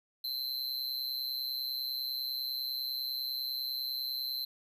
square tone with amplitude modulation, 4100 Hz, C8, 36 cents flat, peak -30 dBFS, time 0.24-4.45 s, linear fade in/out 5 ms, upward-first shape sine, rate 130 Hz, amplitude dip 95%, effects none

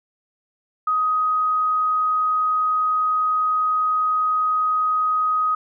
sine tone, 1255 Hz, D#6, 15 cents sharp, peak -17 dBFS, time 0.87-5.55 s, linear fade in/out 5 ms, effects none

